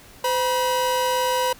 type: tone pair together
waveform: 45% pulse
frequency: 511.7 / 966 Hz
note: C5 / B5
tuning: -39 / -39 cents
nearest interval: major seventh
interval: 1100 cents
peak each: -23 / -22 dBFS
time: 0.24-1.53 s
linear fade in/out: 5 ms
effects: pink hiss -47 dBFS RMS until 1.59 s